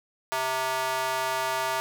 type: tone with high-pass filter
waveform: square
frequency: 130.81 Hz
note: C3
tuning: in tune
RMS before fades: -28 dBFS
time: 0.32-1.8 s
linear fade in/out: 0 ms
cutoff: 840 Hz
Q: 1.9
effects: none